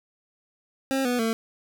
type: tone with pitch steps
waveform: 25% pulse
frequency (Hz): 268.3 / 246 / 225.6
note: C4 / B3 / A3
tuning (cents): +44 / -7 / +44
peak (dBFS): -19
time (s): 0.91-1.33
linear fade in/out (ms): 0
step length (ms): 140
effects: none